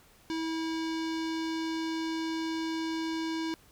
square tone with low-pass filter, 323.8 Hz, E4, 31 cents flat, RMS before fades -33 dBFS, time 0.3-3.54 s, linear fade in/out 0 ms, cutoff 5000 Hz, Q 1.8, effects pink hiss -60 dBFS RMS until 3.71 s

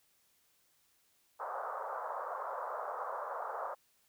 white band-pass noise, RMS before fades -40 dBFS, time 1.39-3.75 s, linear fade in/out 20 ms, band 500 to 1300 Hz, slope 48 dB/octave, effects white hiss -72 dBFS RMS until 4.08 s

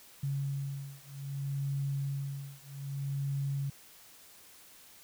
sine beating tone pair, 138.59 / 139.22 Hz, C#3 / C#3, 0 / +8 cents, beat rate 0.63 Hz, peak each -36 / -36 dBFS, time 0.23-3.7 s, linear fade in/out 5 ms, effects white hiss -56 dBFS RMS until 5.03 s

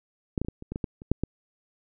clicks, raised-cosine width 3 ms, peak -13 / -13 / -25 / -17 / -27 / -20 / -18 / -15 / -29 / -8 / -13 dBFS, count 11, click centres 0.378 / 0.416 / 0.448 / 0.485 / 0.624 / 0.72 / 0.759 / 0.842 / 1.019 / 1.116 / 1.236 s, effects none

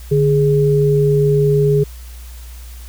sine tone pair together, 146.83 / 415.3 Hz, D3 / G#4, 0 / 0 cents, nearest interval octave + tritone, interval 1800 cents, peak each -13 dBFS, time 0.11-1.84 s, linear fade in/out 10 ms, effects added 60 Hz sine -31 dBFS peak until 2.88 s + white hiss -43 dBFS RMS until 2.88 s

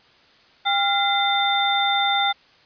sine tone cluster, 799 / 1384 / 2051 / 3585 Hz, G5 / F6 / C7 / A7, +33 / -16 / -35 / +32 cents, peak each -21 / -26 / -27 / -22 dBFS, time 0.65-2.33 s, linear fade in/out 20 ms, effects white hiss -54 dBFS RMS until 2.65 s + resampled to 11025 Hz

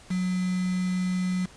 sine tone with quantisation, 183 Hz, F#3, 19 cents flat, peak -24 dBFS, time 0.1-1.46 s, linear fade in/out 10 ms, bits 6, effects pink hiss -51 dBFS RMS until 1.56 s + resampled to 22050 Hz

